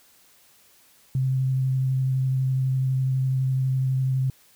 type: tone with vibrato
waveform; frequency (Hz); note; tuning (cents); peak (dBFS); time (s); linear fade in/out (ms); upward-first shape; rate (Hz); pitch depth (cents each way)
sine; 131.3; C3; +6; -20; 1.15-4.3; 2; triangle; 12; 16
effects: white hiss -57 dBFS RMS until 4.55 s